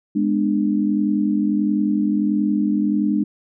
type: chord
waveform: sine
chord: G# diminished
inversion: none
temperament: just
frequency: 207.7 / 249.2 / 299 Hz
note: G#3 / B3 / D4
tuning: 0 / +16 / +31 cents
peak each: -19 / -25 / -20 dBFS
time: 0.15-3.24 s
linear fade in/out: 10 ms
effects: none